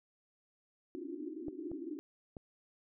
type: band-pass noise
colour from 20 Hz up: white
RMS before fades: -43 dBFS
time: 0.95-1.99 s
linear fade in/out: 0 ms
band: 270 to 360 Hz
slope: 96 dB/octave
type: clicks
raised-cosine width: 2 ms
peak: -32 dBFS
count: 3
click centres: 1.483 / 1.716 / 2.368 s
effects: none